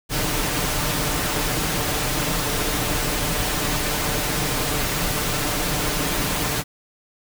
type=noise with comb filter; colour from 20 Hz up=pink; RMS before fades=-23 dBFS; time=0.09-6.64 s; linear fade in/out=50 ms; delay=6.7 ms; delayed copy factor=+0.5; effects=none